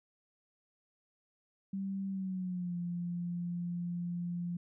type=tone with pitch glide; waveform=sine; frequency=194.4 to 174.19 Hz; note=G3 to F3; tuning=-14 to -4 cents; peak=-34 dBFS; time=1.73-4.57 s; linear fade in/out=5 ms; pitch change=-190 cents; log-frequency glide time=2.08-2.76 s; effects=none